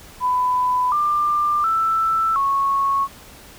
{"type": "tone with pitch steps", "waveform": "sine", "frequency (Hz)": [999, 1191, 1325, 1102], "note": ["B5", "D6", "E6", "C#6"], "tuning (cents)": [20, 24, 9, -11], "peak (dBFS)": -16, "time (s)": [0.2, 3.08], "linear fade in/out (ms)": 50, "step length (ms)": 720, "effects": ["pink hiss -43 dBFS RMS until 3.58 s"]}